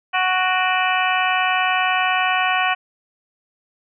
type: harmonic tone with a mistuned harmonic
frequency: 370 Hz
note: F#4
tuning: in tune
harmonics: 2 / 3 / 4 / 5 / 6 / 7 / 8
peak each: -21 / -23 / -24 / -25 / -26 / -26 / -27 dBFS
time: 0.13-2.75 s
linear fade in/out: 20 ms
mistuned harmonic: 6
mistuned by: +110 cents
effects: none